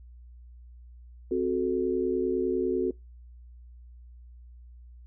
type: chord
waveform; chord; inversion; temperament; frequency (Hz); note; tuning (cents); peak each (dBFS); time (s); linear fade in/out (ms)
sine; F# diminished; second; equal; 261.6 / 370 / 440; C4 / F#4 / A4; 0 / 0 / 0; -31 / -26 / -30; 1.31-2.91; 5
effects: noise-tail reverb RT60 0.2 s tail -23 dB re dry + added 60 Hz sine -46 dBFS peak until 5.06 s